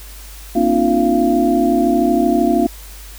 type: tone cluster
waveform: sine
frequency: 237.2 / 269.9 / 303.1 / 350.9 / 687 Hz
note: A#3 / C#4 / D#4 / F4 / F5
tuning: +30 / -46 / -45 / +8 / -29 cents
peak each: -18 dBFS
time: 0.55-2.67 s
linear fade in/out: 10 ms
effects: added 50 Hz sine -34 dBFS peak until 3.18 s + white hiss -39 dBFS RMS until 3.18 s